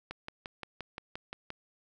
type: click train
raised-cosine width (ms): 0.3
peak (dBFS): -23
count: 9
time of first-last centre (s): 0.11-1.504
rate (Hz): 5.74
effects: none